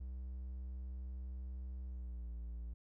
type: tone with pitch glide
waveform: triangle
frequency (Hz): 63.4 to 58.14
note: B1 to A#1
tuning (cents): +46 to -4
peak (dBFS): -40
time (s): 0-2.74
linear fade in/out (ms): 10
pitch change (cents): -150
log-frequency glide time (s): 1.86-2.31
effects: none